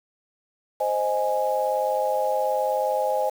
sine chord, Ab major, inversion first, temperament equal, 523.3 / 622.3 / 830.6 Hz, C5 / Eb5 / Ab5, 0 / 0 / 0 cents, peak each -25 / -26 / -25 dBFS, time 0.8-3.3 s, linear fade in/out 10 ms, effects 7-bit

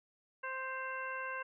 harmonic tone with a mistuned harmonic, 523.3 Hz, C5, in tune, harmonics 1 / 2 / 3 / 4 / 5, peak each -46 / -42 / -41 / -49 / -48 dBFS, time 0.43-1.43 s, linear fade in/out 10 ms, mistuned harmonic 5, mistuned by +59 cents, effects none

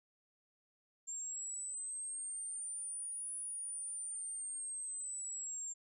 sine linear two-way sweep, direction up then down, 7350 to 9820 to 7350 Hz, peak -40 dBFS, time 1.07-5.74 s, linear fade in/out 20 ms, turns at 3.34 s, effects none

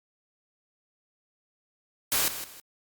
white noise with echo, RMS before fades -25 dBFS, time 2.12-2.28 s, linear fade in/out 0 ms, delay 160 ms, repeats 2, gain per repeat -11 dB, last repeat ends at 2.6 s, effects Opus 48 kbps

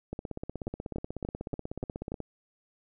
two click trains, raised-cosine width 2 ms, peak -20 / -22 dBFS, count 6 / 35, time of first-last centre 0.67-2.119 / 0.13-2.203 s, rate 3.45 / 16.4 Hz, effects none

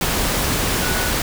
sine tone in noise, 1474 Hz, F#6, 7 cents flat, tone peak -27 dBFS, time 0.82-1.1 s, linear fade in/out 2 ms, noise pink, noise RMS -20 dBFS, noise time 0.01-1.22 s, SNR -10 dB, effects none

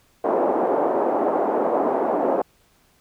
white band-pass noise, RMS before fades -21 dBFS, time 0.24-2.42 s, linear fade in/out 5 ms, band 280 to 790 Hz, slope 24 dB/octave, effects pink hiss -60 dBFS RMS until 3 s

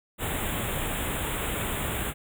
pink band-stop noise, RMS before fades -30 dBFS, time 0.18-2.14 s, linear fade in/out 50 ms, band 3700 to 7200 Hz, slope 96 dB/octave, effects none

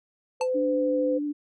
sine tone, 510 Hz, C5, 44 cents flat, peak -23 dBFS, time 0.4-1.19 s, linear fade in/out 20 ms
square tone with exponential decay, 880 Hz, A5, in tune, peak -24 dBFS, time 0.41-0.5 s, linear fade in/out 1 ms, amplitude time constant 18 ms
sine tone with vibrato, 293.7 Hz, D4, in tune, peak -26 dBFS, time 0.54-1.33 s, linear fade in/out 20 ms, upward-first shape triangle, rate 13 Hz, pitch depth 19 cents each way
effects resampled to 22050 Hz

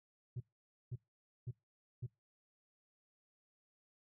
sine tone bursts, 123.47 Hz, B2, in tune, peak -36 dBFS, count 4, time 0.36-2.066 s, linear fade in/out 10 ms, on 44 ms, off 510 ms, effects noise-tail reverb RT60 0.2 s tail -23 dB re dry + tanh soft clip ceiling -38 dBFS

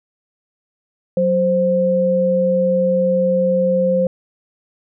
sine tone pair together, 184.91 / 523 Hz, F#3 / C5, -1 / -1 cents, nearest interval octave + tritone, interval 1800 cents, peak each -19 / -14 dBFS, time 1.17-4.07 s, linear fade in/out 2 ms, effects none

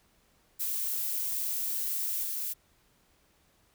violet noise with level steps, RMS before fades -32 / -34 dBFS, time 0.59-2.54 s, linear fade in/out 20 ms, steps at 2.23 s, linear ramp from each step 20 ms, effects pink hiss -67 dBFS RMS until 3.74 s

